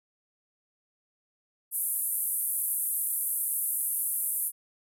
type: band-pass noise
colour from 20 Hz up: white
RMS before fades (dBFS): -30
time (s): 1.71-4.52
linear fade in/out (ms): 50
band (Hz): 9600 to 13000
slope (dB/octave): 48
effects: none